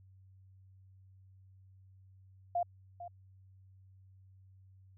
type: tone with echo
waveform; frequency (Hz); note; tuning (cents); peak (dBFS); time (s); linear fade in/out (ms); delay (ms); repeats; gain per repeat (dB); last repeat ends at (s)
sine; 698.5; F5; 0; -29; 2.55-2.63; 5; 450; 1; -13; 3.08
effects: added 95 Hz sine -57 dBFS peak until 4.97 s